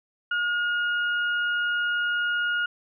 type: tone pair together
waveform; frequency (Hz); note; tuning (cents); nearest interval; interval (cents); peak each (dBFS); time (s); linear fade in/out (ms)
sine; 1431 / 2867; F6 / F7; +42 / +45; octave; 1203; -23 / -33; 0.31-2.66; 5
effects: none

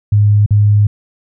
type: tone with dropouts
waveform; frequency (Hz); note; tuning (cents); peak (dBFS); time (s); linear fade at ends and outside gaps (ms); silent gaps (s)
sine; 103.83; G#2; 0; -6; 0.12-0.87; 5; 0.462-0.507
effects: none

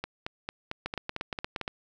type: two click trains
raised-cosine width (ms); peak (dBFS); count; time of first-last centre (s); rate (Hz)
0.3; -16 / -17; 8 / 8; 0.86-1.679 / 0.04-1.613; 8.55 / 4.45
effects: none

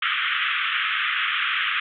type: band-pass noise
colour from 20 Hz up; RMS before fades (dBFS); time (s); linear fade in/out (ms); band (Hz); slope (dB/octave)
pink; -24; 0.02-1.8; 5; 1200 to 3400; 96
effects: none

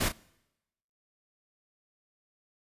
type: noise with echo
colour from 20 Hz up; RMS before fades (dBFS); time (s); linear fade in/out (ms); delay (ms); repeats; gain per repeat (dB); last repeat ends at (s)
pink; -28; 0-0.09; 10; 33; 1; -9; 0.123
effects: noise-tail reverb RT60 0.9 s tail -23 dB re dry + resampled to 32000 Hz

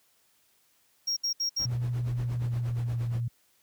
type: tone bursts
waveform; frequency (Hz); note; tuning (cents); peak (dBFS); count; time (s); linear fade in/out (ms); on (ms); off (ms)
triangle; 5588; F8; 0; -25; 4; 1.07-1.659; 10; 97; 67
type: noise with tremolo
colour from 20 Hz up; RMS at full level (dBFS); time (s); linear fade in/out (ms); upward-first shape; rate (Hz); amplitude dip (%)
brown; -36; 1.59-3.2; 0; sine; 8.5; 80
type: tone with pitch glide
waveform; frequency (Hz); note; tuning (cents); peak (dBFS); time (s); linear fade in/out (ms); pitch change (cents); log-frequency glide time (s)
sine; 121.3 to 118.26; B2 to A#2; -31 to +25; -27; 1.65-3.28; 5; -44; 2.1-3.02
effects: white hiss -67 dBFS RMS until 3.62 s + high-pass 60 Hz 12 dB/octave

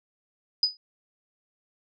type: tone with exponential decay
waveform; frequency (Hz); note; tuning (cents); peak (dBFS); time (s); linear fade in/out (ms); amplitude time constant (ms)
sine; 4974; D#8; -1; -15; 0.63-0.77; 2; 29
effects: none

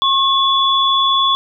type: tone pair together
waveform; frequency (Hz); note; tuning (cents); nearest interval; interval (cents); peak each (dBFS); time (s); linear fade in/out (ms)
sine; 1085 / 3431; C#6 / A7; -37 / -44; octave + minor sixth; 1993; -14; 0.02-1.35; 0
effects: none

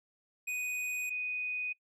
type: tone pair in turn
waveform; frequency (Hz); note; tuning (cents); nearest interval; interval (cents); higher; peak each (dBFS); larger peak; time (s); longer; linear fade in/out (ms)
square / sine; 2489 / 2489; D#7 / D#7; 0 / 0; unison; 0; neither; -34 / -33; second; 0.47-1.1 / 1.1-1.73; neither; 10
effects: noise-tail reverb RT60 0.1 s tail -21 dB re dry + low-pass 12000 Hz 12 dB/octave

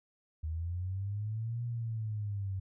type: linear two-way sweep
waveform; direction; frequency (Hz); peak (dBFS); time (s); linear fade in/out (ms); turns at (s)
sine; up then down; 77 to 120 to 94.4; -33; 0.43-2.6; 10; 1.64
effects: none

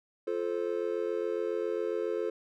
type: chord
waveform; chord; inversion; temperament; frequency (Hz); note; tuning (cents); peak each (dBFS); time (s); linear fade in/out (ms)
triangle; F major; none; just; 349.2 / 436.5 / 523.8; F4 / A4 / C5; 0 / -14 / +2; -33 / -30 / -34; 0.27-2.3; 5
effects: none

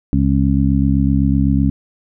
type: harmonic tone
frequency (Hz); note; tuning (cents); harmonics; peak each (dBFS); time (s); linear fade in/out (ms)
67.9; C#2; -35; 1 / 2 / 3 / 4; -17 / -17 / -17 / -17; 0.13-1.7; 0
effects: none

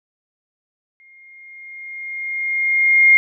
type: tone with exponential growth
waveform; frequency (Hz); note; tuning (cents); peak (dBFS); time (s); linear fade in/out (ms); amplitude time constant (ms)
sine; 2129; C7; +30; -6; 1-3.17; 0; 470
effects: none

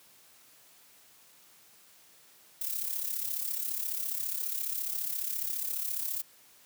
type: noise with amplitude modulation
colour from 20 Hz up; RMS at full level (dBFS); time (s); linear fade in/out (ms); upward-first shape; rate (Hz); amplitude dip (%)
violet; -31; 2.61-6.22; 5; sine; 34.6; 65
effects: white hiss -59 dBFS RMS until 6.65 s + high-pass 100 Hz 12 dB/octave

